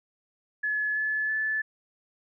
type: tone with pitch steps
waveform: sine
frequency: 1708 / 1723.9 / 1739.9 Hz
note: G#6 / A6 / A6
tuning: +48 / -36 / -20 cents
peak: -25 dBFS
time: 0.63-1.62 s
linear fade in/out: 10 ms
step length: 330 ms
effects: none